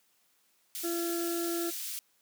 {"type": "high-pass noise", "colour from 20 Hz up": "white", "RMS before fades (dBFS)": -38, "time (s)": [0.75, 1.99], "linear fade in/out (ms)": 0, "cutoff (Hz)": 3100, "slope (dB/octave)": 12}
{"type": "harmonic tone", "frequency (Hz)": 340, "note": "F4", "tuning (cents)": -46, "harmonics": [1, 2, 4, 5], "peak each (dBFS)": [-31, -42, -45, -50], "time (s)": [0.83, 1.71], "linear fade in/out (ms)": 20}
{"effects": ["white hiss -70 dBFS RMS until 2.21 s", "high-pass 150 Hz 12 dB/octave"]}